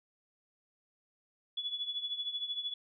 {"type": "tone with tremolo", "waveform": "sine", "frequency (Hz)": 3414, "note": "G#7", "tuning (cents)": 47, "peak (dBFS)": -31, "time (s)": [1.57, 2.74], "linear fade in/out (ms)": 5, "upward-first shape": "triangle", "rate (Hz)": 13, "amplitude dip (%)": 80, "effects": []}